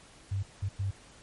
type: tone bursts at uneven times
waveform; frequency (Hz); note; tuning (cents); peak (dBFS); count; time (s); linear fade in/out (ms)
sine; 98; G2; 0; -28; 3; 0.31-0.43 / 0.62-0.69 / 0.79-0.91; 10
effects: pink hiss -55 dBFS RMS until 1.22 s + MP3 48 kbps